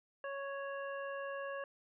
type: harmonic tone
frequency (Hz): 554.4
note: C#5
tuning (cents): 0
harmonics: 1 / 2 / 3 / 5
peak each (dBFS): -41 / -46 / -46 / -55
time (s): 0.24-1.64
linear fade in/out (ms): 2
effects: none